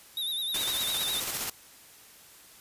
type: tone with vibrato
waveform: square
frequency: 3697 Hz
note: A#7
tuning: 15 cents flat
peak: -30 dBFS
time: 0.17-1.2 s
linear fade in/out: 2 ms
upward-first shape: sine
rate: 9.8 Hz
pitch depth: 77 cents each way
type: noise with tremolo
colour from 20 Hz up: white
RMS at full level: -31 dBFS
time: 0.54-1.5 s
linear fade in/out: 5 ms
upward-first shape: square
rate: 15 Hz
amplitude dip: 30%
effects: white hiss -53 dBFS RMS until 2.6 s + resampled to 32000 Hz